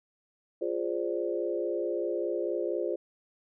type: chord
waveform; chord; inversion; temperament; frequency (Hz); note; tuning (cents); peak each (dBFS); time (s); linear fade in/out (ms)
sine; D half-diminished seventh; first; equal with one note detuned; 349.2 / 413.6 / 523.3 / 587.3; F4 / Ab4 / C5 / D5; 0 / -7 / 0 / 0; -32 / -34 / -34 / -36; 0.61-2.96; 10
effects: none